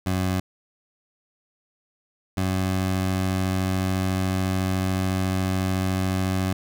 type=tone pair in turn; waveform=20% pulse; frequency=93.1 / 93.91 Hz; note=F#2 / F#2; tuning=+11 / +26 cents; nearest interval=unison; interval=15 cents; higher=second; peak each=-17 dBFS; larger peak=neither; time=0.06-0.4 / 2.37-6.53 s; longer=second; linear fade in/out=5 ms; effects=none